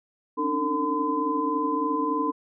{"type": "tone cluster", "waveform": "sine", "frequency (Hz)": [270.3, 281.2, 304.6, 452.5, 1018], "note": ["C#4", "C#4", "D#4", "A4", "C6"], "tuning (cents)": [-44, 25, -37, 48, -48], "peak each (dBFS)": [-35, -32, -28, -31, -26], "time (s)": [0.37, 2.32], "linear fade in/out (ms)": 20, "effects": []}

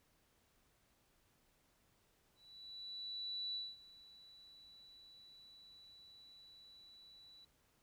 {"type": "tone with ADSR envelope", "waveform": "sine", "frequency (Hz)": 3951, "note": "B7", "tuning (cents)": 0, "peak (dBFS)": -39, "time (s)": [2.35, 7.45], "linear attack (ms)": 1200, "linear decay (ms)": 210, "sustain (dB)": -19, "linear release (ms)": 6, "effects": ["pink hiss -75 dBFS RMS until 7.82 s"]}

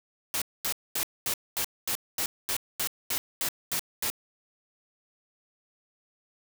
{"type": "noise bursts", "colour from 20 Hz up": "white", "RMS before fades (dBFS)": -29, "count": 13, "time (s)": [0.34, 4.101], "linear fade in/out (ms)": 0, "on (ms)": 77, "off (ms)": 230, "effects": []}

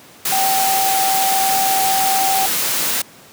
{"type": "tone in noise", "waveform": "sine", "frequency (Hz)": 772, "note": "G5", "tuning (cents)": -27, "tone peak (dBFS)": -16, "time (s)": [0.32, 2.46], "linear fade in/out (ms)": 5, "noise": "white", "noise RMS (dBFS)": -19, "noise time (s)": [0.25, 3.02], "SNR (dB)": 0, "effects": ["pink hiss -43 dBFS RMS until 3.32 s", "high-pass 150 Hz 12 dB/octave"]}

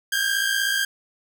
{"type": "tone pair together", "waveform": "sawtooth", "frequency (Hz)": [1574.7, 1631], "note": ["G6", "G#6"], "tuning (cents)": [7, -32], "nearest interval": "minor second", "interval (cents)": 61, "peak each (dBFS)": -20, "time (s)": [0.12, 0.85], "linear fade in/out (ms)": 5, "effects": []}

